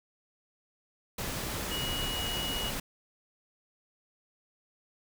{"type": "tone in noise", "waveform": "sine", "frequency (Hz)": 2907, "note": "F#7", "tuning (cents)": -31, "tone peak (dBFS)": -34, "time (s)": [1.71, 2.7], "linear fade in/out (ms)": 5, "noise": "pink", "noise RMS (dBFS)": -35, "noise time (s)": [1.18, 2.8], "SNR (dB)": -2, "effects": []}